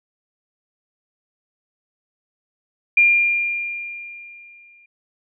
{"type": "tone with exponential decay", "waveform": "sine", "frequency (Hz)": 2400, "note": "D7", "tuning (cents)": 37, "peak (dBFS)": -9, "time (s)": [2.97, 4.86], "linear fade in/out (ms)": 5, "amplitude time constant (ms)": 410, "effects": []}